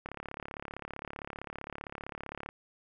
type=click train; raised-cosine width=0.5 ms; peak=-24 dBFS; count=87; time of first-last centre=0.06-2.489 s; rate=35.4 Hz; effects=none